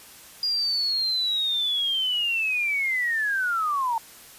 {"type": "linear sweep", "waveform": "sine", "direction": "down", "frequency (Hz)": [4862, 885], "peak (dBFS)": -22, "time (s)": [0.43, 3.98], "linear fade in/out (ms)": 2, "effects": ["white hiss -47 dBFS RMS until 4.38 s", "resampled to 32000 Hz"]}